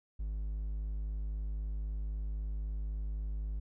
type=tone; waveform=triangle; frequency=51.91 Hz; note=G#1; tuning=in tune; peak=-32 dBFS; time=0.19-3.6 s; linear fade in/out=10 ms; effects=none